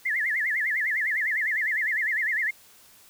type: tone with vibrato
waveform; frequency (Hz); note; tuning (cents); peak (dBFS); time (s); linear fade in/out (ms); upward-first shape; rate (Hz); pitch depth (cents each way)
sine; 1903; A#6; +35; -23; 0.05-2.51; 10; sine; 9.9; 200
effects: white hiss -54 dBFS RMS until 3.09 s

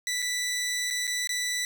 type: tone with dropouts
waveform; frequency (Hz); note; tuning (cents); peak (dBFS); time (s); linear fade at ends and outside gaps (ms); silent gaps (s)
15% pulse; 1975.5; B6; 0; -21; 0.07-1.65; 1; 0.22-0.224 / 0.903-0.908 / 1.07-1.076 / 1.273-1.292
effects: none

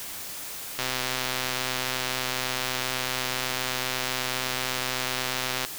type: click train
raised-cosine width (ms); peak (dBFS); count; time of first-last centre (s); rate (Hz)
0.2; -10; 623; 0.79-5.649; 128
effects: white hiss -37 dBFS RMS until 5.78 s

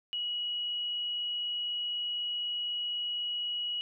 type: tone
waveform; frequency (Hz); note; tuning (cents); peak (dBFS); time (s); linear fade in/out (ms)
sine; 2914; F#7; -27; -31; 0.13-3.81; 0
effects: none

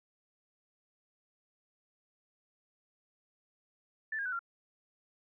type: tone with pitch steps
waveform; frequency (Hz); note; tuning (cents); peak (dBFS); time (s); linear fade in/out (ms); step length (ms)
sine; 1760 / 1623.3 / 1497.2 / 1380.9; A6 / G#6 / F#6 / F6; 0 / -40 / +20 / -20; -33; 4.12-4.392; 5; 68
effects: none

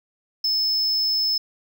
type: tone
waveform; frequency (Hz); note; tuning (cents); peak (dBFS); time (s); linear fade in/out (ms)
triangle; 5230; E8; -15; -18; 0.44-1.38; 5
effects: none

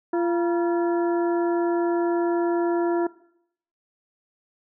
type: harmonic tone with a mistuned harmonic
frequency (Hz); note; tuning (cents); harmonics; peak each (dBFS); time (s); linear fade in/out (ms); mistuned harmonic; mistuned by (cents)
343.8; F4; -27; 1 / 2 / 3 / 4 / 5; -21 / -30 / -32 / -37 / -40; 0.13-3.07; 5; 3; -120
effects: noise-tail reverb RT60 0.7 s tail -18 dB re dry

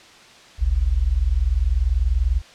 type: tone pair together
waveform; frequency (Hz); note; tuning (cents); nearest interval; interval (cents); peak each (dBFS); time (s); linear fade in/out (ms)
sine; 48.68 / 68.8; G1 / C#2; -11 / -12; tritone; 599; -19 / -19; 0.58-2.42; 50
effects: white hiss -46 dBFS RMS until 2.54 s + low-pass 5000 Hz 12 dB/octave

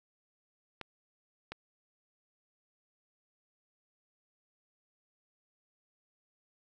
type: clicks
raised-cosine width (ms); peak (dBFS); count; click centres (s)
0.3; -24; 2; 0.813 / 1.52
effects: none

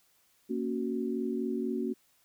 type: chord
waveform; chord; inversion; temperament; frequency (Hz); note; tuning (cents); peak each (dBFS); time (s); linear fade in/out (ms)
sine; F# major; first; equal; 233.1 / 277.2 / 370; A#3 / C#4 / F#4; 0 / 0 / 0; -33 / -35 / -34; 0.49-1.94; 20
effects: white hiss -68 dBFS RMS until 2.24 s

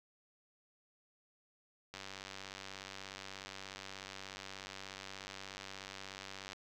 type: click train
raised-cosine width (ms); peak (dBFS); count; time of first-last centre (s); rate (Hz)
0.2; -28; 445; 1.94-6.532; 96.7
effects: none

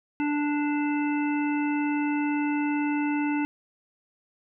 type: harmonic tone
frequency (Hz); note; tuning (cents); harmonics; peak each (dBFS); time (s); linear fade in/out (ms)
293.7; D4; 0; 1 / 3 / 5 / 7 / 9; -24 / -33 / -38 / -39 / -37; 0.2-3.45; 0
effects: none

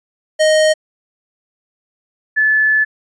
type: tone pair in turn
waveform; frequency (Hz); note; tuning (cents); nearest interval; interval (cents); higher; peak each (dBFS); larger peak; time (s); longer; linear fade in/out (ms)
square / sine; 622.3 / 1732.9; D#5 / A6; 0 / -27; octave + tritone; 1773; second; -10 / -10; neither; 0.39-0.74 / 2.36-2.85; second; 20
effects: resampled to 22050 Hz

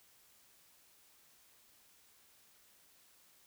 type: silence
effects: white hiss -66 dBFS RMS until 3.46 s

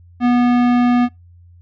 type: tone with tanh clipping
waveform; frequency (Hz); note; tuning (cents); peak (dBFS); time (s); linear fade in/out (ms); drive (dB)
sine; 244; B3; -21; -13; 0.2-1.09; 50; 18
effects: noise-tail reverb RT60 0.2 s tail -25 dB re dry + added 87 Hz sine -42 dBFS peak until 1.61 s

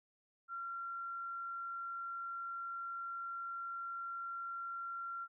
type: tone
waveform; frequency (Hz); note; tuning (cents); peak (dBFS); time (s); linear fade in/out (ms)
sine; 1372; F6; -31; -40; 0.48-5.28; 50
effects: none

